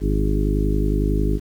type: harmonic tone with a mistuned harmonic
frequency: 51 Hz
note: G#1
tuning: 31 cents flat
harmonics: 1 / 2 / 3 / 4 / 5 / 6 / 7 / 8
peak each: -19 / -28 / -26 / -30 / -28 / -27 / -30 / -29 dBFS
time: 0-1.4 s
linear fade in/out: 50 ms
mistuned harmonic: 8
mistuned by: +28 cents
effects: 8-bit